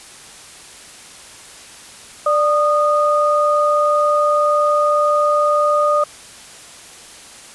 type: tone pair together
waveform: sine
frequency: 591 / 1230.8 Hz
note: D5 / D#6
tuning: +11 / -19 cents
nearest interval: octave + minor second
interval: 1270 cents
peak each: -15 dBFS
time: 2.26-6.04 s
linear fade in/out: 5 ms
effects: white hiss -39 dBFS RMS until 7.54 s + resampled to 24000 Hz